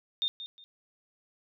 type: tone with echo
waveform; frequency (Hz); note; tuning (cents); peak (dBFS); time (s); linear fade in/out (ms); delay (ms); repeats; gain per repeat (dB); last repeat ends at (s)
sine; 3646; A#7; -39; -26; 0.22-0.28; 0; 180; 2; -12; 0.64
effects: none